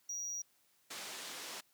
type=tone; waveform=triangle; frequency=5760 Hz; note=F#8; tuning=47 cents flat; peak=-37 dBFS; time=0.09-0.42 s; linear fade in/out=5 ms
type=band-pass noise; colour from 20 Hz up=white; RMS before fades=-46 dBFS; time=0.9-1.61 s; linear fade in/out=10 ms; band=220 to 6600 Hz; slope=12 dB/octave
effects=white hiss -72 dBFS RMS until 1.73 s + high-pass 80 Hz 12 dB/octave